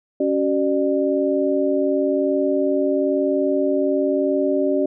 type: tone cluster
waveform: sine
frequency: 278.5 / 379.5 / 599 Hz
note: C#4 / F#4 / D5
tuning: +8 / +44 / +34 cents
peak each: -21 dBFS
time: 0.2-4.86 s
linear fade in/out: 5 ms
effects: none